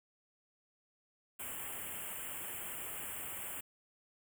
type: band-stop noise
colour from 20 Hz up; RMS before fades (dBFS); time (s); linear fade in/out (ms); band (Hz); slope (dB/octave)
white; -43; 1.39-3.61; 10; 3200 to 7400; 96
effects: none